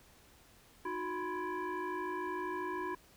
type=tone with frequency modulation; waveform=sine; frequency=311.6 Hz; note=D#4; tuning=3 cents sharp; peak=-35 dBFS; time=0.85-2.95 s; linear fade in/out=5 ms; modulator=676 Hz; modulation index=1.8; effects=pink hiss -62 dBFS RMS until 3.16 s